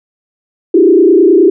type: tone with frequency modulation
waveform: sine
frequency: 359.8 Hz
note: F#4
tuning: 48 cents flat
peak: -3 dBFS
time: 0.74-1.5 s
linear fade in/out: 5 ms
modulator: 29.5 Hz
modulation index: 1.6
effects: none